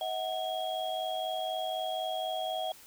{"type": "tone cluster", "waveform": "sine", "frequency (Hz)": [639, 743, 3292], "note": ["D#5", "F#5", "G#7"], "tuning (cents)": [46, 7, -16], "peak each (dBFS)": [-35, -34, -39], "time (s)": [0.01, 2.72], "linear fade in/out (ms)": 2, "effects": ["white hiss -54 dBFS RMS until 2.86 s"]}